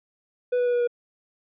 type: tone with pitch steps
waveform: triangle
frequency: 493.9 / 490.5 / 487.1 / 483.7 / 480.4 Hz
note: B4 / B4 / B4 / B4 / B4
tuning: 0 / -12 / -24 / -36 / -48 cents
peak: -18 dBFS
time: 0.52-0.875 s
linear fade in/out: 10 ms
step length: 71 ms
effects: resampled to 8000 Hz